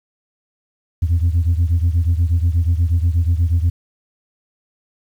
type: beating tone pair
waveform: sine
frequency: 82.41 / 90.71 Hz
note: E2 / F#2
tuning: 0 / -34 cents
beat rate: 8.3 Hz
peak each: -13 / -16 dBFS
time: 1.02-3.7 s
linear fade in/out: 10 ms
effects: tanh soft clip ceiling -10 dBFS + 8-bit